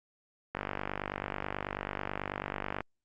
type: click train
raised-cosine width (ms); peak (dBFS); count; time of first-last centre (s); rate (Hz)
0.5; -18; 112; 0.55-2.806; 49.2
effects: Opus 48 kbps